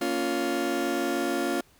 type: chord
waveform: 30% pulse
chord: Bb minor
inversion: none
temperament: just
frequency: 233.1 / 279.7 / 349.6 Hz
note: Bb3 / Db4 / F4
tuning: 0 / +16 / +2 cents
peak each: -31 / -27 / -26 dBFS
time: 0.01-1.61 s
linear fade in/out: 5 ms
effects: pink hiss -60 dBFS RMS until 1.79 s